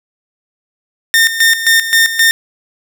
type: tone with tremolo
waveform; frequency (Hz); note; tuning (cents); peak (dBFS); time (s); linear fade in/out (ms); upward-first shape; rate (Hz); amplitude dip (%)
sawtooth; 1819; A#6; -43; -3; 1.14-2.31; 0; square; 3.8; 70
effects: none